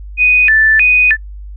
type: tone with vibrato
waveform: sine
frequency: 2093 Hz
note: C7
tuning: in tune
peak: -6 dBFS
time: 0.17-1.17 s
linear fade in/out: 50 ms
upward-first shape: square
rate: 1.6 Hz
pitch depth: 300 cents each way
effects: noise-tail reverb RT60 0.1 s tail -24 dB re dry + added 50 Hz sine -26 dBFS peak until 1.56 s